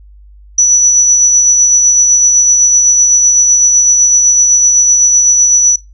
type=tone with tremolo; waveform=sine; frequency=5920 Hz; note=F#8; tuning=in tune; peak=-3 dBFS; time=0.58-5.76 s; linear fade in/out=5 ms; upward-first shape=sine; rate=7.9 Hz; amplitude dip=30%; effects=noise-tail reverb RT60 0.2 s tail -19 dB re dry + added 50 Hz sine -35 dBFS peak until 5.93 s